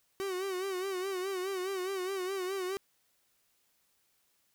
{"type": "tone with vibrato", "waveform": "45% pulse", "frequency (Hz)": 377.7, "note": "F#4", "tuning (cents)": 36, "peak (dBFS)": -33, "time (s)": [0.2, 2.77], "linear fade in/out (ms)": 0, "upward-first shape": "sine", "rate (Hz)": 4.8, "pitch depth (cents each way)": 78, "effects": ["white hiss -73 dBFS RMS until 4.54 s"]}